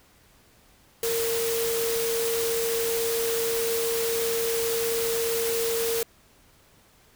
sine tone in noise, 460 Hz, A#4, 23 cents flat, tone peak -25 dBFS, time 1.03-6.03 s, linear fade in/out 2 ms, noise white, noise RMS -30 dBFS, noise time 1.03-6.03 s, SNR +2 dB, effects pink hiss -58 dBFS RMS until 7.15 s

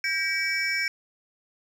triangle tone cluster, 1593 / 1916 / 2286 / 5400 Hz, G6 / A#6 / D7 / E8, +27 / +47 / -47 / +41 cents, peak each -29 / -32 / -25 / -31 dBFS, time 0.04-0.88 s, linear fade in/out 2 ms, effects none

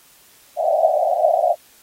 pink band-pass noise, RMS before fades -17 dBFS, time 0.56-1.56 s, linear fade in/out 50 ms, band 590 to 740 Hz, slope 96 dB/octave, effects white hiss -51 dBFS RMS until 1.82 s + AAC 48 kbps

